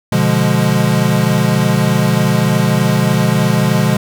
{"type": "chord", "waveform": "square", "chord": "B diminished seventh", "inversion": "none", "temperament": "equal", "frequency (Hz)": [123.47, 146.83, 174.61, 207.7], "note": ["B2", "D3", "F3", "Ab3"], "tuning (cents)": [0, 0, 0, 0], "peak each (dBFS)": -17, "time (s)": [0.12, 3.97], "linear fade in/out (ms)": 5, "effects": []}